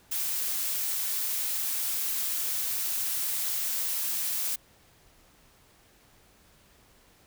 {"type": "noise", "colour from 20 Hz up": "blue", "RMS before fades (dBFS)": -30, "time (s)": [0.11, 4.56], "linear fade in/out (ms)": 10, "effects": ["pink hiss -60 dBFS RMS until 7.26 s"]}